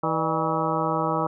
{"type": "harmonic tone with a mistuned harmonic", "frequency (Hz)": 161.3, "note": "E3", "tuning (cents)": -37, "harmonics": [1, 2, 3, 4, 5, 6, 7, 8], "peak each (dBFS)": [-30, -30, -30, -30, -30, -30, -30, -30], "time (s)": [0.03, 1.27], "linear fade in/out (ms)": 5, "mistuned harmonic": 4, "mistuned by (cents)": -110, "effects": []}